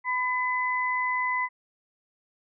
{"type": "tone pair together", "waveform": "sine", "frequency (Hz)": [1002.6, 2014], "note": ["B5", "B6"], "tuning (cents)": [26, 33], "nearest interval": "octave", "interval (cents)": 1207, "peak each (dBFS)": -27, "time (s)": [0.04, 1.49], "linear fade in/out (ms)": 50, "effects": []}